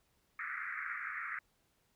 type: band-pass noise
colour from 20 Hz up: white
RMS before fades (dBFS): -41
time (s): 0.39-1.39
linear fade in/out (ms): 2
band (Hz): 1200 to 2200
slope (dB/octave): 96
effects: pink hiss -75 dBFS RMS until 1.95 s